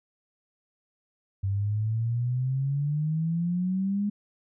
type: exponential sweep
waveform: sine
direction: up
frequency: 96.4 to 207.7 Hz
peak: -24 dBFS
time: 1.43-4.1 s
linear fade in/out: 10 ms
effects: none